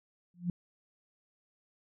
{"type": "tone with exponential growth", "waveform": "sine", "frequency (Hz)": 175.8, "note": "F3", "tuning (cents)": 12, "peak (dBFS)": -25, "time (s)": [0.34, 0.5], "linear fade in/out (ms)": 2, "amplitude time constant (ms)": 34, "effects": []}